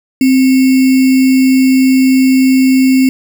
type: tone with sample-and-hold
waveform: sine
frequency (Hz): 261.6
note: C4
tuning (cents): 0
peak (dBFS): -5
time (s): 0.21-3.09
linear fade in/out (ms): 2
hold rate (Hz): 2450
effects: none